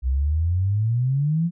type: exponential sweep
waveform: sine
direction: up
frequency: 61.74 to 175.7 Hz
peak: -18 dBFS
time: 0.02-1.51 s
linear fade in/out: 50 ms
effects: none